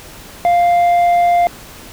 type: tone with tanh clipping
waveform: triangle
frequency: 698.5 Hz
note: F5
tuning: in tune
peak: -10 dBFS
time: 0.45-1.47 s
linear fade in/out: 0 ms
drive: 9 dB
effects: pink hiss -36 dBFS RMS until 1.92 s